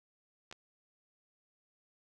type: clicks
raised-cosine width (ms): 0.2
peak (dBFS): -30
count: 2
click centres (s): 0.513 / 0.526
effects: none